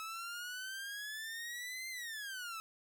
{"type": "exponential two-way sweep", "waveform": "sawtooth", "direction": "up then down", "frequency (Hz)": [1292, 2096, 1292], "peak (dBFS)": -38, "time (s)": [0, 2.6], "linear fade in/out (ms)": 0, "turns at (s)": 1.89, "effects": []}